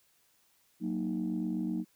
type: chord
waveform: sine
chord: D# minor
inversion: first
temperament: equal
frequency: 185 / 233.1 / 311.1 Hz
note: F#3 / A#3 / D#4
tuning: 0 / 0 / 0 cents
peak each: -34 dBFS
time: 0.8-1.85 s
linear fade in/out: 50 ms
effects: tanh soft clip ceiling -24 dBFS + white hiss -69 dBFS RMS until 1.95 s